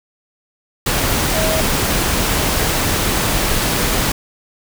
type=tone in noise; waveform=sine; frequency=637 Hz; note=D#5; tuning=41 cents sharp; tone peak=-20 dBFS; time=1.34-1.61 s; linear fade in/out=5 ms; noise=pink; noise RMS=-17 dBFS; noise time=0.86-4.12 s; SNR=-6 dB; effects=none